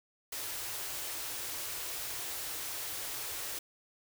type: band-stop noise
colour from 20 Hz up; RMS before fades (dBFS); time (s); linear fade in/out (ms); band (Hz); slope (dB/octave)
white; -39; 0.32-3.59; 5; 150 to 270; 96
effects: none